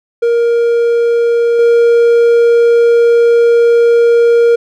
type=tone with level steps; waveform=triangle; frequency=469.1 Hz; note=A#4; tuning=11 cents sharp; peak=-6 / -3 dBFS; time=0.22-4.56 s; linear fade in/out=10 ms; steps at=1.59 s; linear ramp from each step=2 ms; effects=none